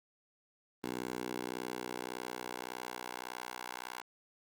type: tone with high-pass filter sweep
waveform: 10% pulse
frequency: 61.74 Hz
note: B1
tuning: in tune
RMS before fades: -42 dBFS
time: 0.84-4.01 s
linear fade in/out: 0 ms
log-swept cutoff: 290 to 930 Hz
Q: 1.2
effects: Opus 32 kbps